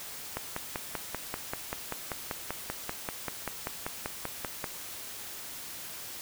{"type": "click train", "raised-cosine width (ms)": 0.5, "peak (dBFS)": -17, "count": 23, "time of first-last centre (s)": [0.37, 4.642], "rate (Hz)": 5.15, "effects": ["white hiss -42 dBFS RMS until 6.21 s"]}